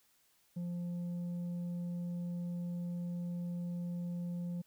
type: tone with tanh clipping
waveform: sine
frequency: 174.61 Hz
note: F3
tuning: in tune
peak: -37 dBFS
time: 0.56-4.62 s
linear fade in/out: 10 ms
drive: 4 dB
effects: white hiss -71 dBFS RMS until 4.66 s